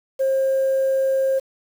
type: tone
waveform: sine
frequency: 534 Hz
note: C5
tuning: 35 cents sharp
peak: -15 dBFS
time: 0.19-1.4 s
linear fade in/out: 20 ms
effects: tanh soft clip ceiling -14 dBFS + 7-bit